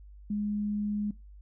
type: tone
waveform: sine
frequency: 207.7 Hz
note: G#3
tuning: in tune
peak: -28 dBFS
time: 0.3-1.11 s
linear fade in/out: 5 ms
effects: noise-tail reverb RT60 0.2 s tail -19 dB re dry + added 50 Hz sine -47 dBFS peak until 1.41 s